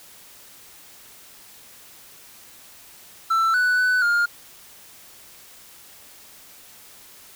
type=tone with pitch steps; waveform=triangle; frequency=1333 / 1486 / 1500 / 1412 Hz; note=E6 / F#6 / F#6 / F6; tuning=+19 / +7 / +23 / +19 cents; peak=-15 dBFS; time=3.3-4.26 s; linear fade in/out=10 ms; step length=240 ms; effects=white hiss -47 dBFS RMS until 7.35 s